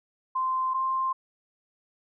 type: tone pair in turn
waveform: sine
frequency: 1040 / 1051.5 Hz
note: C6 / C6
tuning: -11 / +8 cents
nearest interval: unison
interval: 19 cents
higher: second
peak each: -24 dBFS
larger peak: neither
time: 0.35-0.74 / 0.74-1.13 s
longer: neither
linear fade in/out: 10 ms
effects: none